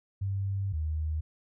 sine tone pair in turn, 98 / 77.78 Hz, G2 / D#2, 0 / 0 cents, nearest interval major third, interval 400 cents, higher first, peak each -28 / -28 dBFS, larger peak neither, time 0.21-0.73 / 0.73-1.21 s, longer first, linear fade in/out 10 ms, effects none

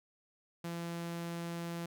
sawtooth tone, 169.8 Hz, F3, 48 cents flat, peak -34 dBFS, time 0.64-1.86 s, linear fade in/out 5 ms, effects none

